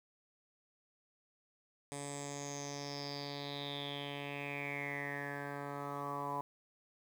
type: tone with low-pass filter sweep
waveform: 10% pulse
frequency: 142.5 Hz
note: C#3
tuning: 48 cents sharp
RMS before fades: -42 dBFS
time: 1.92-6.41 s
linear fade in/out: 0 ms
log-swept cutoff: 8700 to 990 Hz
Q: 8.7
effects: 10-bit